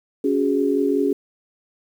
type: chord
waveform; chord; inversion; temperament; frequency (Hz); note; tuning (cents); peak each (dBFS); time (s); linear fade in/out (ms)
sine; C# suspended fourth; none; equal with one note detuned; 279.9 / 370 / 415.3; C#4 / F#4 / G#4; +17 / 0 / 0; -20 / -23 / -21; 0.24-1.13; 5
effects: 8-bit